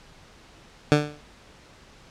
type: tone with exponential decay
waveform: 15% pulse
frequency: 148.4 Hz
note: D3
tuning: 18 cents sharp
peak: -6 dBFS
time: 0.92-1.21 s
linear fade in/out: 0 ms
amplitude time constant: 62 ms
effects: pink hiss -51 dBFS RMS until 2.1 s + low-pass 6000 Hz 12 dB/octave